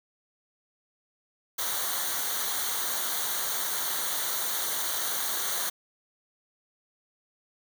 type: noise with comb filter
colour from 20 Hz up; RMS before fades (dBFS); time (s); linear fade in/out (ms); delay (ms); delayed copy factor
white; -30; 1.58-5.7; 10; 0.39; -0.75
effects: none